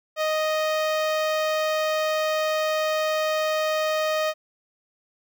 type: tone with notch filter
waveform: sawtooth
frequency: 622.3 Hz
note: D#5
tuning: in tune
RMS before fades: -24 dBFS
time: 0.16-4.34 s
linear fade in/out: 50 ms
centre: 9800 Hz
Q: 0.66
effects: none